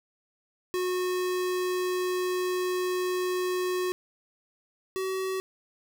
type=tone pair in turn; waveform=square; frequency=364.6 / 378.7 Hz; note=F#4 / F#4; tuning=-25 / +40 cents; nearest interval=minor second; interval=65 cents; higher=second; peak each=-27 / -29 dBFS; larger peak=first; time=0.74-3.92 / 4.96-5.4 s; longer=first; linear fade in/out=0 ms; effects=none